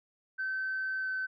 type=tone with pitch glide; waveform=sine; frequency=1538 to 1528.3 Hz; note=G6 to G6; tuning=-33 to -44 cents; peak=-30 dBFS; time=0.38-1.27 s; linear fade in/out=20 ms; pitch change=-11 cents; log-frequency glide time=1-1.07 s; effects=tanh soft clip ceiling -27 dBFS